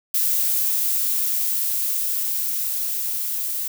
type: noise with level ramp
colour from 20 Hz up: violet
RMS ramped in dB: -20 to -26 dBFS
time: 0.14-3.68 s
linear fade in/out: 5 ms
effects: none